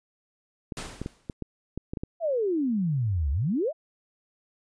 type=clicks; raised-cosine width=3 ms; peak=-19 dBFS; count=9; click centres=0.722 / 1.016 / 1.061 / 1.298 / 1.423 / 1.776 / 1.935 / 1.972 / 2.035 s
type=noise with exponential decay; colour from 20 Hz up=pink; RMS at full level=-33 dBFS; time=0.77-1.33 s; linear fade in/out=1 ms; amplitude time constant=120 ms
type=exponential two-way sweep; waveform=sine; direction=down then up; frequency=698.5 to 65.41 to 698.5 Hz; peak=-23 dBFS; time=2.2-3.73 s; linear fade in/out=50 ms; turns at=3.31 s
effects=resampled to 22050 Hz